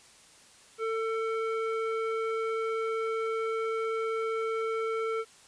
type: tone with low-pass filter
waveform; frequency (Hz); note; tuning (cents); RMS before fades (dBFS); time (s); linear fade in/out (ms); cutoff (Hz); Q
square; 447.4; A4; +29; -31; 0.78-5.25; 50; 1800; 2
effects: white hiss -56 dBFS RMS until 5.47 s + resampled to 22050 Hz